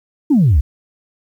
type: exponential sweep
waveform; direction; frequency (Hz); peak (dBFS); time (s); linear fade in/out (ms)
sine; down; 323.6 to 59.8; -7; 0.3-0.61; 10
effects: tanh soft clip ceiling -5 dBFS + 8-bit